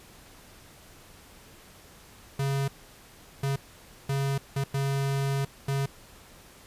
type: tone bursts at uneven times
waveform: square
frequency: 137.8 Hz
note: C#3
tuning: 10 cents flat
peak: -26 dBFS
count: 6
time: 2.39-2.68 / 3.43-3.56 / 4.09-4.38 / 4.56-4.64 / 4.74-5.45 / 5.68-5.86 s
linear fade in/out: 5 ms
effects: pink hiss -52 dBFS RMS until 6.66 s + resampled to 32000 Hz